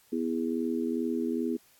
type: harmonic tone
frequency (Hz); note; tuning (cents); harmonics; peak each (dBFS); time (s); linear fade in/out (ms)
82.41; E2; 0; 3 / 4 / 5; -30 / -32 / -34; 0.12-1.57; 10
effects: white hiss -62 dBFS RMS until 1.79 s + AAC 64 kbps